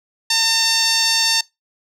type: tone with band-pass filter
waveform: sawtooth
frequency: 905 Hz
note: A5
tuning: 48 cents sharp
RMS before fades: -17 dBFS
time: 0.3-1.41 s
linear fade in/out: 5 ms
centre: 5100 Hz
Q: 2.2
effects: noise-tail reverb RT60 0.2 s tail -24 dB re dry